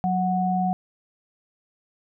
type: tone pair together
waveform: sine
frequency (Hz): 183.86 / 738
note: F#3 / F#5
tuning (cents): -11 / -5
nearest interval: 2 octaves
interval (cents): 2406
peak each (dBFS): -23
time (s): 0.04-0.73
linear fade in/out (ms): 0
effects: none